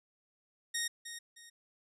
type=tone with echo; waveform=10% pulse; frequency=1864.7 Hz; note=A#6; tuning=in tune; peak=-23 dBFS; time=0.74-0.88 s; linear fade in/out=10 ms; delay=310 ms; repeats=2; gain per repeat=-10 dB; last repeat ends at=1.5 s; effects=low-pass 11000 Hz 12 dB/octave